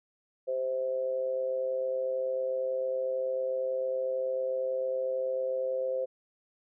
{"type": "tone with amplitude modulation", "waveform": "sine", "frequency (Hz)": 521, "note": "C5", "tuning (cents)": -7, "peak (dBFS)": -25, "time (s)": [0.47, 6.06], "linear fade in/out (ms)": 20, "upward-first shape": "sine", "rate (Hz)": 129, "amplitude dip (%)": 65, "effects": []}